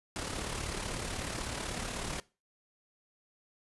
pink noise with amplitude modulation, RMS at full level -35 dBFS, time 0.16-2.2 s, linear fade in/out 0 ms, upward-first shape sine, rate 36.1 Hz, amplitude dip 50%, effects noise-tail reverb RT60 0.3 s tail -21 dB re dry + resampled to 24000 Hz

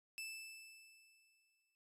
sawtooth tone with exponential decay, 2637 Hz, E7, in tune, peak -40 dBFS, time 0.18-1.75 s, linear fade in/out 0 ms, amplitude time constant 340 ms, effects resampled to 32000 Hz

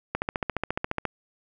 click train, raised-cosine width 0.5 ms, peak -11 dBFS, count 14, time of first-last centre 0.15-1.053 s, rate 14.4 Hz, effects none

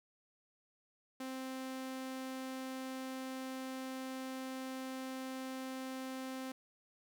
sawtooth tone, 261.6 Hz, C4, in tune, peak -37 dBFS, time 1.2-6.52 s, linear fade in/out 5 ms, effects none

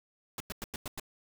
pink noise bursts, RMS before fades -38 dBFS, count 6, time 0.38-0.998 s, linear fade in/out 2 ms, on 23 ms, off 96 ms, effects none

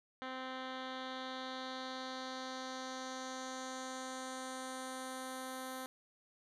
10% pulse tone with low-pass filter sweep, 259.5 Hz, C4, 14 cents flat, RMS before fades -44 dBFS, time 0.22-5.86 s, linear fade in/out 0 ms, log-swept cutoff 2800 to 12000 Hz, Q 2.2, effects none

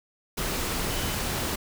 sine tone in noise, 3014 Hz, F#7, 31 cents sharp, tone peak -40 dBFS, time 0.9-1.15 s, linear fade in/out 10 ms, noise pink, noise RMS -29 dBFS, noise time 0.37-1.56 s, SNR -14 dB, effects none

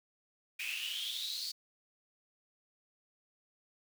pink noise with high-pass filter sweep, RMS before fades -39 dBFS, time 0.59-1.52 s, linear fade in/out 10 ms, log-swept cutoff 2400 to 4600 Hz, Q 9.4, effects none

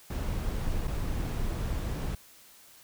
brown noise with dropouts, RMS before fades -31 dBFS, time 0.1-2.15 s, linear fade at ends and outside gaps 5 ms, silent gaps 0.874-0.878 s, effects white hiss -55 dBFS RMS until 2.83 s

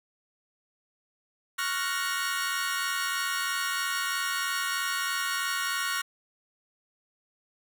sawtooth chord, Gb major seventh, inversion second, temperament equal, 1108.7 / 1396.9 / 1480 / 1864.7 Hz, Db6 / F6 / Gb6 / Bb6, 0 / 0 / 0 / 0 cents, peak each -30 dBFS, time 1.58-6.02 s, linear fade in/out 10 ms, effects none

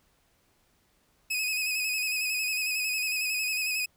sawtooth tone with vibrato, 2532 Hz, D#7, 30 cents sharp, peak -24 dBFS, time 1.3-3.86 s, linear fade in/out 10 ms, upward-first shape square, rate 11 Hz, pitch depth 35 cents each way, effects pink hiss -68 dBFS RMS until 3.96 s

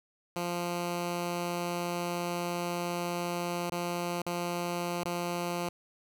10% pulse tone with dropouts, 174.3 Hz, F3, 3 cents flat, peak -23 dBFS, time 0.36-5.69 s, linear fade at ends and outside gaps 2 ms, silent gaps 3.699-3.721 / 4.219-4.265 / 5.035-5.054 s, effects none

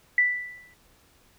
sine tone with exponential decay, 1975.5 Hz, B6, in tune, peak -15 dBFS, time 0.18-0.74 s, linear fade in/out 2 ms, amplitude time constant 120 ms, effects pink hiss -60 dBFS RMS until 1.38 s

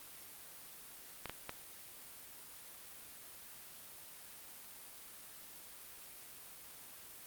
clicks, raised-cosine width 0.3 ms, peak -24 dBFS, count 3, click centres 1.257 / 1.296 / 1.494 s, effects white hiss -53 dBFS RMS until 7.26 s + Opus 32 kbps

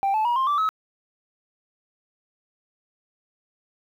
sine tone with pitch steps, 787 / 868.2 / 957.8 / 1056.6 / 1165.6 / 1285.9 Hz, G5 / A5 / A#5 / C6 / D6 / E6, +7 / -23 / +47 / +17 / -13 / -43 cents, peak -17 dBFS, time 0.03-0.69 s, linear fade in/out 0 ms, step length 110 ms, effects tanh soft clip ceiling -18 dBFS + 9-bit

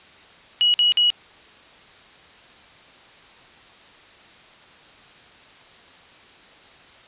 sine tone bursts, 2913 Hz, F#7, 28 cents flat, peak -14 dBFS, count 3, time 0.61-1.102 s, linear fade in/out 0 ms, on 130 ms, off 51 ms, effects white hiss -48 dBFS RMS until 7.07 s + resampled to 8000 Hz

